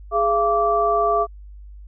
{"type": "tone cluster", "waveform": "sine", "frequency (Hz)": [415.6, 683, 1163], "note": ["G#4", "F5", "D6"], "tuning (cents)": [1, -39, -17], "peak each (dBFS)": [-22, -19, -20], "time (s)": [0.11, 1.27], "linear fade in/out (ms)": 50, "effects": ["added 50 Hz sine -37 dBFS peak until 1.87 s"]}